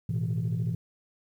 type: chord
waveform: sine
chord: A suspended second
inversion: none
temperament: equal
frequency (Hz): 110 / 123.47 / 164.81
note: A2 / B2 / E3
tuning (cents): 0 / 0 / 0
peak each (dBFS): -29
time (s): 0.09-0.75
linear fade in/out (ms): 5
effects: tanh soft clip ceiling -22 dBFS + 10-bit